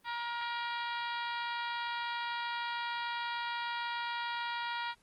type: harmonic tone with a mistuned harmonic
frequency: 473.4 Hz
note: A#4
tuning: 27 cents sharp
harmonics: 2 / 3 / 4 / 5 / 6 / 7 / 8 / 9 / 10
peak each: -37 / -41 / -43 / -46 / -50 / -46 / -49 / -54 / -54 dBFS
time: 0.04-4.95 s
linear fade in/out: 50 ms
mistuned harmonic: 8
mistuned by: +25 cents
effects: pink hiss -69 dBFS RMS until 5.02 s + Opus 24 kbps